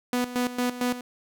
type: tone with tremolo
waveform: sawtooth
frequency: 246.9 Hz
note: B3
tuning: in tune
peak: -19 dBFS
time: 0.13-1.01 s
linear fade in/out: 2 ms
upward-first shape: square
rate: 4.4 Hz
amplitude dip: 75%
effects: none